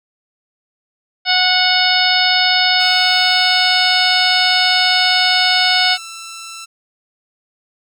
harmonic tone, 735 Hz, F#5, 12 cents flat, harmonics 1 / 2 / 3 / 4 / 5 / 6 / 7, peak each -19 / -19 / -19 / -19 / -19 / -19 / -19 dBFS, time 1.25-5.98 s, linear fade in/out 50 ms
10% pulse tone with pitch glide, 1287 to 1335.5 Hz, E6 to E6, -42 to +22 cents, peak -21 dBFS, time 2.79-6.66 s, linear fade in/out 20 ms, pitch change +64 cents, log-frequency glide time 2.9-3.69 s
effects none

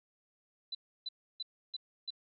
sine tone bursts, 3995 Hz, B7, 19 cents sharp, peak -36 dBFS, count 5, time 0.72-2.105 s, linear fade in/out 5 ms, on 29 ms, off 310 ms, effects none

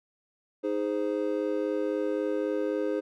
triangle chord, Ab major, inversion second, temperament just, 311.5 / 415.3 / 519.1 Hz, Eb4 / Ab4 / C5, +2 / 0 / -14 cents, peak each -29 dBFS, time 0.63-3.01 s, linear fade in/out 20 ms, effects none

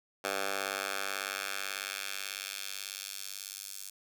10% pulse tone with high-pass filter sweep, 98.2 Hz, G2, 4 cents sharp, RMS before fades -38 dBFS, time 0.24-3.9 s, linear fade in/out 5 ms, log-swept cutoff 690 to 6600 Hz, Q 0.85, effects none

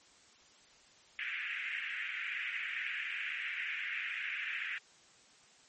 white band-pass noise, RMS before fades -39 dBFS, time 1.19-4.78 s, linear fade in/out 0 ms, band 1600 to 2600 Hz, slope 48 dB/octave, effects white hiss -62 dBFS RMS until 5.68 s + MP3 32 kbps

